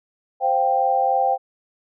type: chord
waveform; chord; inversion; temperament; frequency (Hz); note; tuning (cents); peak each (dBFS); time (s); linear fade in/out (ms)
sine; C suspended fourth; none; equal with one note detuned; 523.3 / 700.5 / 784; C5 / F5 / G5; 0 / +5 / 0; -23 / -23 / -18; 0.4-1.38; 50
effects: none